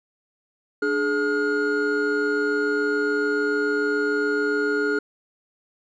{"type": "tone cluster", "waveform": "triangle", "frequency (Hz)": [294.4, 421.4, 1429], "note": ["D4", "G#4", "F6"], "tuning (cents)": [4, 25, 39], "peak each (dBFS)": [-25, -21, -23], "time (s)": [0.82, 4.99], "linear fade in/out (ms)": 5, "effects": ["resampled to 16000 Hz"]}